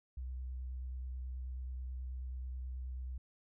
sine tone with vibrato, 63.5 Hz, B1, 49 cents sharp, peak -39 dBFS, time 0.17-3.18 s, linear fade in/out 5 ms, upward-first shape square, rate 9.3 Hz, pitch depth 14 cents each way, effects none

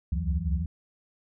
sine tone cluster, 67.9 / 72.8 / 84.6 / 164.3 / 184.3 Hz, C#2 / D2 / E2 / E3 / F#3, -35 / -15 / +45 / -5 / -7 cents, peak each -30 / -29 / -32 / -33 / -37 dBFS, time 0.12-0.66 s, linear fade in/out 5 ms, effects none

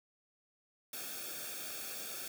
white noise with comb filter, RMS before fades -43 dBFS, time 0.93-2.28 s, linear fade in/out 2 ms, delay 1 ms, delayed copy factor -0.75, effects none

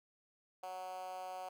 10% pulse tone with high-pass filter, 185 Hz, F#3, in tune, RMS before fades -45 dBFS, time 0.63-1.49 s, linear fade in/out 5 ms, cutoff 670 Hz, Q 6.4, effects 13-bit

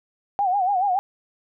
sine tone with vibrato, 768 Hz, G5, 36 cents flat, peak -18 dBFS, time 0.39-0.99 s, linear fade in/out 0 ms, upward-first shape sine, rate 7 Hz, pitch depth 120 cents each way, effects none

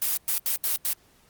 blue noise bursts at uneven times, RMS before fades -25 dBFS, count 5, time 0.02-0.17 / 0.28-0.38 / 0.46-0.56 / 0.64-0.76 / 0.85-0.93 s, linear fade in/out 0 ms, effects pink hiss -60 dBFS RMS until 1.29 s + Opus 32 kbps

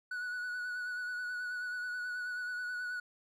triangle tone with vibrato, 1474 Hz, F#6, 7 cents flat, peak -34 dBFS, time 0.11-3 s, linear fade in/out 5 ms, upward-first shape sine, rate 9.3 Hz, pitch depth 26 cents each way, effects none

